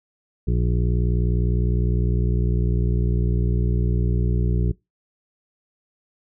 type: harmonic tone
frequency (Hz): 59.9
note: A#1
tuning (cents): +48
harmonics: 1 / 2 / 3 / 5 / 6 / 7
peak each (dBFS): -20 / -23 / -26 / -36 / -33 / -34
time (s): 0.47-4.72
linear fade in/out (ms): 10
effects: noise-tail reverb RT60 0.2 s tail -22 dB re dry